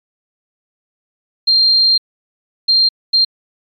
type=tone bursts at uneven times; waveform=sine; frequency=4186 Hz; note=C8; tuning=in tune; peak=-8 dBFS; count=3; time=1.47-1.98 / 2.68-2.89 / 3.13-3.25 s; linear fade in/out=10 ms; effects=MP3 96 kbps